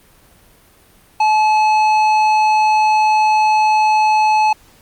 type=tone with tanh clipping; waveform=sine; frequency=860 Hz; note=A5; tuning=40 cents flat; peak=-12 dBFS; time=1.2-4.53 s; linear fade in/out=5 ms; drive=11 dB; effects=pink hiss -49 dBFS RMS until 4.81 s + Opus 32 kbps